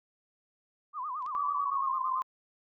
sine tone with vibrato, 1108.7 Hz, C#6, in tune, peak -33 dBFS, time 0.93-2.23 s, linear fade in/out 50 ms, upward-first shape sine, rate 9 Hz, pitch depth 200 cents each way
clicks, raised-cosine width 0.2 ms, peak -43 / -35 dBFS, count 2, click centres 1.224 / 1.263 s
sine tone with pitch glide, 1150 to 1042.4 Hz, D6 to C6, -37 to -7 cents, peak -29 dBFS, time 1.35-2.22 s, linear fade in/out 0 ms, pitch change -170 cents, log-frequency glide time 1.56-2.02 s
effects none

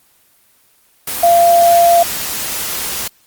sine tone in noise, 687 Hz, F5, 29 cents flat, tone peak -6 dBFS, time 1.23-2.03 s, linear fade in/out 5 ms, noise white, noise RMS -21 dBFS, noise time 1.07-3.08 s, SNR +12 dB, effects white hiss -53 dBFS RMS until 3.26 s + Opus 24 kbps

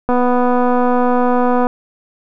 click train, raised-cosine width 1 ms, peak -3 dBFS, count 391, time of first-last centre 0.09-1.669 s, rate 247 Hz, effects none

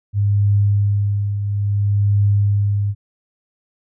sine tone with tremolo, 101.7 Hz, G#2, 36 cents flat, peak -11 dBFS, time 0.13-2.95 s, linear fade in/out 50 ms, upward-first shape triangle, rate 0.59 Hz, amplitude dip 60%, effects none

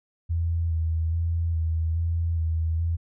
sine tone with vibrato, 82.41 Hz, E2, in tune, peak -22 dBFS, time 0.29-2.97 s, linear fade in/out 20 ms, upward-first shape square, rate 1.2 Hz, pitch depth 26 cents each way, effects none

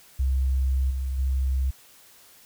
sine tone with level steps, 65.9 Hz, C2, 13 cents sharp, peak -20 / -25 / -21 dBFS, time 0.19-1.71 s, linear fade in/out 10 ms, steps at 0.9 / 1.18 s, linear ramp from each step 10 ms, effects white hiss -53 dBFS RMS until 2.45 s

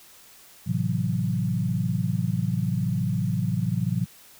sine chord, F# half-diminished seventh, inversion first, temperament equal, 110 / 130.81 / 164.81 / 185 Hz, A2 / C3 / E3 / F#3, 0 / 0 / 0 / 0 cents, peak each -28 dBFS, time 0.66-4.06 s, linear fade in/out 20 ms, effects white hiss -51 dBFS RMS until 4.39 s

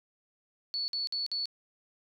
sine tone bursts, 4435 Hz, C#8, in tune, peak -30 dBFS, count 4, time 0.74-1.456 s, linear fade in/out 0 ms, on 140 ms, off 52 ms, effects none

